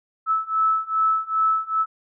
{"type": "beating tone pair", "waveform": "sine", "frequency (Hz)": [1305, 1307.5], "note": ["E6", "E6"], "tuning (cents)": [-18, -15], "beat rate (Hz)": 2.5, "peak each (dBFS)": [-22, -21], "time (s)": [0.26, 1.86], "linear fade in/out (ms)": 50, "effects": []}